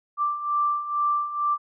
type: beating tone pair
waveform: sine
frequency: 1174.7 / 1176.9 Hz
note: D6 / D6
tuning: 0 / +3 cents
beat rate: 2.2 Hz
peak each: -28 / -23 dBFS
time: 0.17-1.58 s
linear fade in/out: 50 ms
effects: none